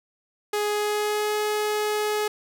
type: tone with pitch glide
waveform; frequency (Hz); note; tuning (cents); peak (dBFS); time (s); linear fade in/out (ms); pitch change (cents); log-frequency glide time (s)
sawtooth; 417.1 to 422.4; G#4 to G#4; +7 to +29; -19; 0.53-2.28; 5; +22; 0.69-1.36
effects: none